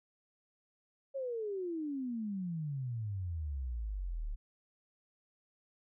sine exponential sweep, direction down, 556 to 34.65 Hz, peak -35 dBFS, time 1.14-4.36 s, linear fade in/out 20 ms, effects none

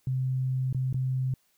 sine tone with dropouts, 130 Hz, C3, 11 cents flat, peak -25 dBFS, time 0.07-1.34 s, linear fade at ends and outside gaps 2 ms, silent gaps 0.728-0.746 / 0.928-0.943 s, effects white hiss -69 dBFS RMS until 1.57 s

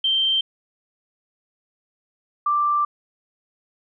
sine tone pair in turn, 3136 / 1177.7 Hz, G7 / D6, 0 / +4 cents, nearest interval octave + perfect fourth, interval 1696 cents, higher first, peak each -17 dBFS, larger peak neither, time 0.04-0.41 / 2.46-2.85 s, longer second, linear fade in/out 5 ms, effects none

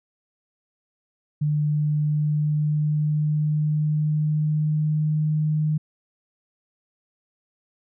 sine tone with pitch glide, 149.6 to 153.45 Hz, D3 to D#3, +32 to -24 cents, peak -19 dBFS, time 1.41-5.78 s, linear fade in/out 10 ms, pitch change +44 cents, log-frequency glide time 1.63-5.29 s, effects none

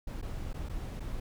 brown noise with dropouts, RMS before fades -37 dBFS, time 0.07-1.2 s, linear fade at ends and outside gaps 5 ms, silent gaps 0.215-0.225 / 0.532-0.541 / 0.688-0.695 / 0.997-1.003 s, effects none

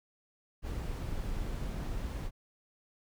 brown noise, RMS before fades -36 dBFS, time 0.62-2.31 s, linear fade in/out 50 ms, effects none

